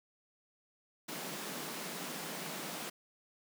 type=high-pass noise; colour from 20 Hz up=pink; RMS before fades=-42 dBFS; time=1.08-2.9 s; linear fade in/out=10 ms; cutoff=150 Hz; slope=96 dB/octave; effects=none